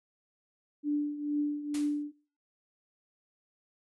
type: tone with tremolo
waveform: sine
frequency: 293.7 Hz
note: D4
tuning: in tune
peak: -25 dBFS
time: 0.83-2.12 s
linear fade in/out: 50 ms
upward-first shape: triangle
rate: 2.2 Hz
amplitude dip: 75%
type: noise with exponential decay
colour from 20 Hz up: white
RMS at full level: -38 dBFS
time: 1.74-2.03 s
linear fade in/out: 5 ms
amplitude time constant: 62 ms
effects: noise-tail reverb RT60 0.4 s tail -21 dB re dry + resampled to 24000 Hz